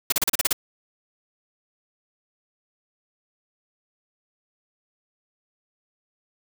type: noise bursts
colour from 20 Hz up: white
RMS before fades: -20 dBFS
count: 8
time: 0.1-0.529 s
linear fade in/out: 5 ms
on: 23 ms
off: 35 ms
effects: none